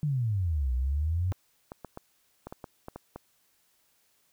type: exponential two-way sweep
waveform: sine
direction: down then up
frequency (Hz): 155.56 to 60.8 to 95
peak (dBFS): -25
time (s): 0.03-1.32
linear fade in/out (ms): 0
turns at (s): 0.73
type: clicks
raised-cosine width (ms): 1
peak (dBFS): -25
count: 10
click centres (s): 1.324 / 1.719 / 1.847 / 1.974 / 2.47 / 2.525 / 2.642 / 2.884 / 2.96 / 3.16
effects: white hiss -69 dBFS RMS until 4.32 s